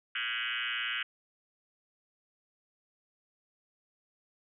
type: tone with frequency modulation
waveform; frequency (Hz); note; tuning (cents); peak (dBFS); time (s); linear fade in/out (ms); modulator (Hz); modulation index
sine; 2256; C#7; +30; -31; 0.15-1.03; 5; 118; 7.3
effects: none